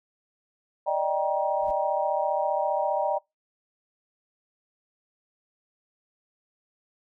sine chord, Eb major seventh, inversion third, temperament equal with one note detuned, 587.3 / 622.3 / 784 / 946.4 Hz, D5 / Eb5 / G5 / Bb5, 0 / 0 / 0 / +26 cents, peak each -28 / -29 / -28 / -29 dBFS, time 0.86-3.19 s, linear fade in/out 20 ms
brown noise with exponential growth, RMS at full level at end -40 dBFS, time 1.5-1.71 s, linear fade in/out 0 ms, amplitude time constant 44 ms
effects noise-tail reverb RT60 0.2 s tail -25 dB re dry

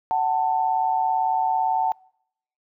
sine tone pair together, 750 / 887.9 Hz, F#5 / A5, +23 / +15 cents, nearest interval minor third, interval 292 cents, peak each -22 dBFS, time 0.11-1.92 s, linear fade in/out 0 ms, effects noise-tail reverb RT60 0.7 s tail -25 dB re dry

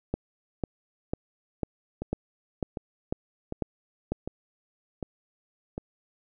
two click trains, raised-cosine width 2 ms, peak -14 / -19 dBFS, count 9 / 6, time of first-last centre 0.14-4.12 / 2.02-5.779 s, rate 2.01 / 1.33 Hz, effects none

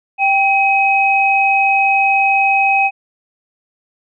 sine tone pair together, 785 / 2534 Hz, G5 / D#7, +2 / +31 cents, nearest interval octave + minor sixth, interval 2029 cents, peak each -13 dBFS, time 0.18-2.91 s, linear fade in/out 50 ms, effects none

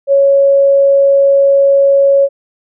sine tone, 554.4 Hz, C#5, in tune, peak -5 dBFS, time 0.07-2.29 s, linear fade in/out 50 ms, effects none

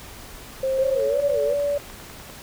sine tone with pitch glide, 530 to 574.6 Hz, C5 to D5, +22 to -38 cents, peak -20 dBFS, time 0.63-1.78 s, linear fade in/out 5 ms, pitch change +140 cents, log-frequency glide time 0.91-1.18 s
sine tone with vibrato, 493.9 Hz, B4, in tune, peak -24 dBFS, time 0.78-1.54 s, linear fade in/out 5 ms, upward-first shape sine, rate 2.7 Hz, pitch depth 240 cents each way
click train, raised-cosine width 0.5 ms, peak -26 dBFS, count 14, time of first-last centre 1-2.3 s, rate 10 Hz
effects pink hiss -41 dBFS RMS until 2.42 s

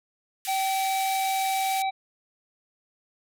white band-pass noise, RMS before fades -35 dBFS, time 0.45-1.82 s, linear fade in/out 0 ms, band 1800 to 14000 Hz, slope 24 dB/octave
harmonic tone, 770 Hz, G5, 31 cents flat, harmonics 1 / 3 / 5, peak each -24 / -34 / -38 dBFS, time 0.47-1.91 s, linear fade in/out 20 ms
effects none

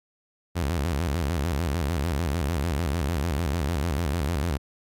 sawtooth tone with vibrato, 77.78 Hz, D#2, in tune, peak -20 dBFS, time 0.55-4.58 s, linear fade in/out 20 ms, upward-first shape square, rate 6.7 Hz, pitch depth 190 cents each way, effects AAC 64 kbps

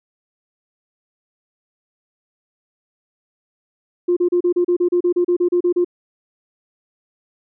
sine tone bursts, 353 Hz, F4, 19 cents sharp, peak -12 dBFS, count 15, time 4.08-5.847 s, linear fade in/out 10 ms, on 87 ms, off 33 ms, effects tanh soft clip ceiling -8 dBFS

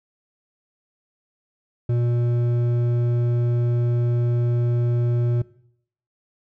triangle tone with hard clipping, 120 Hz, B2, 49 cents flat, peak -20 dBFS, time 1.89-5.42 s, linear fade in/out 5 ms, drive 12 dB, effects noise-tail reverb RT60 0.7 s tail -20 dB re dry

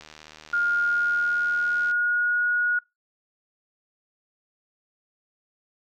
click train, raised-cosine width 0.2 ms, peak -26 dBFS, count 148, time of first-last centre 0.01-1.912 s, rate 77.3 Hz
sine tone with pitch glide, 1414 to 1449.6 Hz, F6 to F#6, +21 to -36 cents, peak -20 dBFS, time 0.53-2.79 s, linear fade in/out 5 ms, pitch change +43 cents, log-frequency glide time 0.67-2.47 s
effects noise-tail reverb RT60 0.2 s tail -24 dB re dry

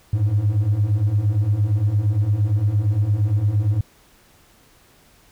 triangle beating tone pair, 98.4 / 107.1 Hz, G2 / A2, +7 / -46 cents, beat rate 8.7 Hz, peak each -18 / -14 dBFS, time 0.13-3.81 s, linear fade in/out 5 ms, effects tanh soft clip ceiling -12 dBFS + pink hiss -54 dBFS RMS until 5.31 s

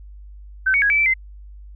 sine tone with pitch steps, 1535 / 2237 / 1655 / 2308 / 2330 / 2068 Hz, G6 / C#7 / G#6 / D7 / D7 / C7, -37 / +15 / -6 / -31 / -14 / -21 cents, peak -14 dBFS, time 0.66-1.14 s, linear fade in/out 10 ms, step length 80 ms, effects added 50 Hz sine -37 dBFS peak until 1.75 s

